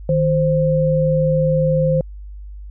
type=tone pair together; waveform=sine; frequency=155.56 / 523.2 Hz; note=D#3 / C5; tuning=0 / 0 cents; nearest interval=octave + major sixth; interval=2100 cents; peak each=-16 dBFS; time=0.09-2.01 s; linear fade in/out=2 ms; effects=added 50 Hz sine -31 dBFS peak until 2.7 s